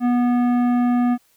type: tone with tanh clipping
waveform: sine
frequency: 244 Hz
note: B3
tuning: 21 cents flat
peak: -17 dBFS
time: 0-1.18 s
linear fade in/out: 50 ms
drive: 13 dB
effects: white hiss -60 dBFS RMS until 1.36 s